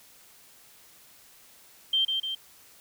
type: tone with echo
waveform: sine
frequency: 3153 Hz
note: G7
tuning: 9 cents sharp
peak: -21 dBFS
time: 1.93-2.05 s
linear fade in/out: 5 ms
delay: 150 ms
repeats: 2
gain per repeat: -4 dB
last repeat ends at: 2.35 s
effects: white hiss -55 dBFS RMS until 2.8 s